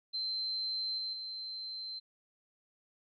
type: tone with level steps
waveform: sine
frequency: 4104 Hz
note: C8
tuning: 34 cents flat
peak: -33 / -35 / -39 dBFS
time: 0.13-2 s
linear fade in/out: 20 ms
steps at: 0.98 / 1.13 s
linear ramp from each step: 2 ms
effects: none